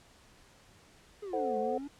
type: exponential two-way sweep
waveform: triangle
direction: down then up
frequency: 429.3 to 210 to 293.2 Hz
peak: -36 dBFS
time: 1.22-1.88 s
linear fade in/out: 10 ms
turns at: 1.58 s
type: chord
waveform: sine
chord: F# diminished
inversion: first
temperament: equal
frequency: 440 / 523.3 / 740 Hz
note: A4 / C5 / F#5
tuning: 0 / 0 / 0 cents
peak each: -34 dBFS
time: 1.33-1.78 s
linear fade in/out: 5 ms
effects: pink hiss -60 dBFS RMS until 1.99 s + low-pass 9000 Hz 12 dB/octave